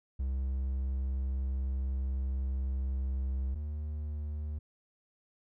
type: tone pair in turn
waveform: triangle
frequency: 66 / 74.86 Hz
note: C2 / D2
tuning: +16 / +34 cents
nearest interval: major second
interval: 218 cents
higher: second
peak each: -28 / -32 dBFS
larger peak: first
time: 0.19-3.55 / 3.55-4.59 s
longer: first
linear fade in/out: 10 ms
effects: none